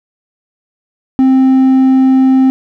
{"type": "tone with hard clipping", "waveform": "sine", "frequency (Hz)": 262.8, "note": "C4", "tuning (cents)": 8, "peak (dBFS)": -6, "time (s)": [1.19, 2.5], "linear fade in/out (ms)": 0, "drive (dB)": 3, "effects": []}